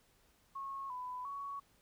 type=tone with pitch steps; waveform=sine; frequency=1093 / 999 / 1119 Hz; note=C#6 / B5 / C#6; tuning=-25 / +20 / +16 cents; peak=-40 dBFS; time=0.55-1.6 s; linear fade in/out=10 ms; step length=350 ms; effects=pink hiss -70 dBFS RMS until 1.81 s